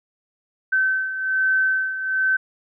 sine beating tone pair, 1535 / 1536.2 Hz, G6 / G6, -37 / -35 cents, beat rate 1.2 Hz, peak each -25 / -19 dBFS, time 0.72-2.37 s, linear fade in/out 10 ms, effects none

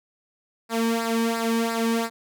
sawtooth tone with flanger, 228.7 Hz, A#3, 33 cents flat, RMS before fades -24 dBFS, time 0.69-2.1 s, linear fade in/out 50 ms, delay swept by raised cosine 0.31 to 1.51 ms, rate 2.9 Hz, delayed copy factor -0.7, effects none

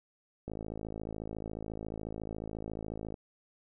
click train, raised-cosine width 2 ms, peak -26 dBFS, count 145, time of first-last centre 0.48-3.142 s, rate 54.1 Hz, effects none

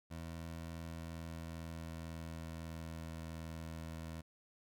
20% pulse tone with pitch glide, 82.6 to 81.18 Hz, E2 to E2, +4 to -26 cents, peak -39 dBFS, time 0.1-4.22 s, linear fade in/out 20 ms, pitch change -30 cents, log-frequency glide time 0.75-3.43 s, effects none

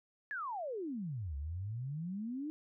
sine exponential two-way sweep, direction down then up, 1757 to 67.8 to 313.5 Hz, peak -37 dBFS, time 0.31-2.5 s, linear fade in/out 0 ms, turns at 1.36 s, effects none

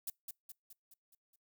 violet noise with echo, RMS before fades -39 dBFS, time 0.07-0.1 s, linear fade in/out 5 ms, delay 210 ms, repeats 6, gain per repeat -5 dB, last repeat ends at 1.36 s, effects noise-tail reverb RT60 0.2 s tail -26 dB re dry

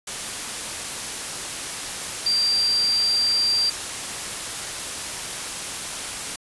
sine tone in noise, 4716 Hz, D8, 6 cents sharp, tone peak -18 dBFS, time 2.26-3.7 s, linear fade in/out 5 ms, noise white, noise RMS -30 dBFS, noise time 0.07-6.36 s, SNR +9 dB, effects resampled to 24000 Hz

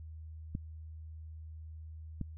clicks, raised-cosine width 5 ms, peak -23 dBFS, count 2, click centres 0.551 / 2.213 s, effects added 79 Hz sine -44 dBFS peak until 2.37 s

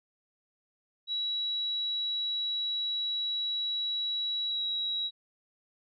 sine tone with pitch glide, 3900 to 3871 Hz, B7 to B7, -23 to -35 cents, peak -29 dBFS, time 1.07-5.11 s, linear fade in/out 50 ms, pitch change -12 cents, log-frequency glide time 4.46-4.62 s, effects none

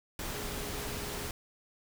sine tone in noise, 414.9 Hz, G#4, 2 cents flat, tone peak -45 dBFS, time 0.34-1.28 s, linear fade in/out 2 ms, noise pink, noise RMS -38 dBFS, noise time 0.19-1.31 s, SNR -10 dB, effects none

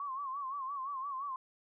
sine tone with vibrato, 1094 Hz, C#6, 23 cents flat, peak -36 dBFS, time 0-1.36 s, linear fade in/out 2 ms, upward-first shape sine, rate 5.8 Hz, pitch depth 97 cents each way, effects none

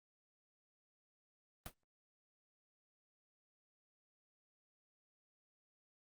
pink noise with exponential decay, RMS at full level -42 dBFS, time 1.66-1.74 s, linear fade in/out 0 ms, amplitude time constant 17 ms, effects Opus 32 kbps

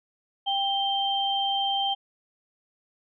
sine tone pair together, 790 / 3142 Hz, G5 / G7, +13 / +3 cents, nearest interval 2 octaves, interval 2390 cents, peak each -26 dBFS, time 0.46-1.95 s, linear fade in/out 20 ms, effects none

